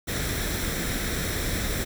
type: noise with comb filter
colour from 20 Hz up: pink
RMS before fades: -28 dBFS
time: 0.07-1.85 s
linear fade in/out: 20 ms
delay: 0.53 ms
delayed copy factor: +0.55
effects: none